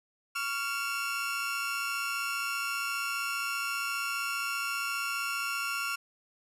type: tone cluster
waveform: 30% pulse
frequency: 1120 / 1389 / 2663 Hz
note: C#6 / F6 / E7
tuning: +18 / -10 / +17 cents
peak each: -36 / -30 / -35 dBFS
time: 0.35-5.96 s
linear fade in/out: 10 ms
effects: resampled to 32000 Hz